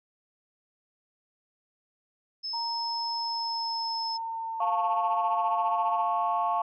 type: tone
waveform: sine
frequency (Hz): 5220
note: E8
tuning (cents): -18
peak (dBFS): -31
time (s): 2.43-4.18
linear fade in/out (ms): 20
type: tone with pitch glide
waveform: sine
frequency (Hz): 930 to 894.7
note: A#5 to A5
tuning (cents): -4 to +29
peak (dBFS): -31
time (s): 2.53-6.02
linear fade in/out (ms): 10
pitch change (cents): -67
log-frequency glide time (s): 3.17-4.92
type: chord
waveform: sine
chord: F augmented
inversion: none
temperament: equal with one note detuned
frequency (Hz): 698.5 / 880 / 1101.7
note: F5 / A5 / C#6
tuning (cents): 0 / 0 / -11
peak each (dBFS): -28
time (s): 4.6-6.62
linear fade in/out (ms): 5
effects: tanh soft clip ceiling -17 dBFS